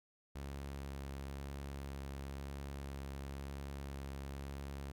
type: tone with vibrato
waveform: sawtooth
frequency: 69.1 Hz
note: C#2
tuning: 5 cents flat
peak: -39 dBFS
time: 0.35-4.92 s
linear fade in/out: 10 ms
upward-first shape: sine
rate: 0.99 Hz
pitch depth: 12 cents each way
effects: none